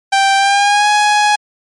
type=tone with pitch glide; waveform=sawtooth; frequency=784 to 835.4 Hz; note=G5 to G#5; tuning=0 to +10 cents; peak=-5 dBFS; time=0.12-1.36 s; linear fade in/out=10 ms; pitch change=+110 cents; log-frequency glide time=0.37-0.88 s; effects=low-pass 8000 Hz 12 dB/octave + MP3 48 kbps